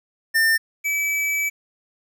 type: tone pair in turn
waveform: square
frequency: 1800 / 2299 Hz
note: A6 / D7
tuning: +39 / -37 cents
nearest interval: major third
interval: 424 cents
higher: second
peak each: -16 / -21 dBFS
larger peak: first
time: 0.34-0.58 / 0.84-1.5 s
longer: second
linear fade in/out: 20 ms
effects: 9-bit